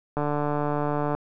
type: click train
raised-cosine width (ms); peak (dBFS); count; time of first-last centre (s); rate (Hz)
1; -13; 145; 0.17-1.15; 147
effects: none